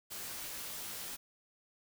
white noise with comb filter, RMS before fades -43 dBFS, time 0.1-1.17 s, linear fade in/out 20 ms, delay 19 ms, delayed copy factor -0.55, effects none

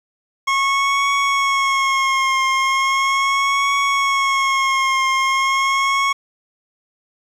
25% pulse tone with vibrato, 1089 Hz, C#6, 31 cents flat, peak -11 dBFS, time 0.47-6.13 s, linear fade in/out 10 ms, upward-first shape triangle, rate 0.38 Hz, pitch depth 42 cents each way, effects low-pass 6000 Hz 12 dB/octave + 7-bit

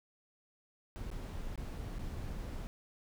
brown noise with dropouts, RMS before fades -41 dBFS, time 0.96-2.67 s, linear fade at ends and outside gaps 0 ms, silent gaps 1.102-1.114 / 1.557-1.576 / 1.778-1.782 / 1.985-1.992 s, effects none

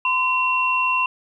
sine tone pair together, 1022.6 / 2730 Hz, C6 / F7, -40 / -40 cents, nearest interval octave + perfect fourth, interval 1700 cents, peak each -20 dBFS, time 0.05-1.06 s, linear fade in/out 2 ms, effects 9-bit

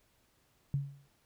sine tone with exponential decay, 140 Hz, C#3, 18 cents sharp, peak -26 dBFS, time 0.74-1.08 s, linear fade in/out 0 ms, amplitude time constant 72 ms, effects pink hiss -71 dBFS RMS until 1.25 s

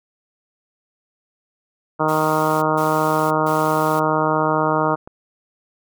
harmonic tone, 155.56 Hz, D#3, in tune, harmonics 1 / 2 / 3 / 4 / 5 / 6 / 7 / 8 / 9, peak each -26 / -24 / -24 / -23 / -26 / -23 / -25 / -24 / -29 dBFS, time 1.99-4.96 s, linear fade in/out 20 ms
white noise bursts, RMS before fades -36 dBFS, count 3, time 2.08-4 s, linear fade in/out 10 ms, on 540 ms, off 150 ms
click, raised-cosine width 1 ms, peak -23 dBFS, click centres 5.075 s
effects none

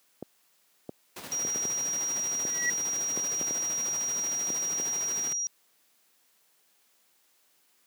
clicks, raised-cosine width 2 ms, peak -21 dBFS, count 11, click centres 0.226 / 0.893 / 1.45 / 1.559 / 1.653 / 2.452 / 3.175 / 3.413 / 3.509 / 4.503 / 4.799 s
pink noise with tremolo, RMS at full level -39 dBFS, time 1.16-5.33 s, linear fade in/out 5 ms, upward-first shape square, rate 13 Hz, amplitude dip 40%
sine tone, 5720 Hz, F8, 41 cents sharp, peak -28 dBFS, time 1.32-5.47 s, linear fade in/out 0 ms
sine tone with exponential growth, 1939 Hz, B6, 32 cents flat, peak -22 dBFS, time 2.44-2.7 s, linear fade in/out 5 ms, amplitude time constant 55 ms
effects white hiss -67 dBFS RMS until 7.86 s + high-pass 200 Hz 12 dB/octave

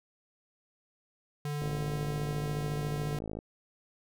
square tone, 146.83 Hz, D3, in tune, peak -33 dBFS, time 1.45-3.19 s, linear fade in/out 2 ms
click train, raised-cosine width 2 ms, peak -25 dBFS, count 96, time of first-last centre 1.62-3.389 s, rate 53.7 Hz
effects none

